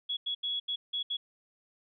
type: tone bursts at uneven times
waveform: sine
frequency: 3359 Hz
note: G#7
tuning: 19 cents sharp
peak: -30 dBFS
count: 6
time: 0.09-0.17 / 0.26-0.35 / 0.43-0.6 / 0.68-0.76 / 0.93-1.03 / 1.1-1.17 s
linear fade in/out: 10 ms
effects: none